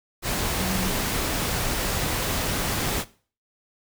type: tone in noise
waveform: sine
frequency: 188.3 Hz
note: F#3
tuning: 31 cents sharp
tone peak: -27 dBFS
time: 0.56-0.94 s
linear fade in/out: 50 ms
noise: pink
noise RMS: -26 dBFS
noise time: 0.22-3.05 s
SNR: -4 dB
effects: noise-tail reverb RT60 0.4 s tail -18 dB re dry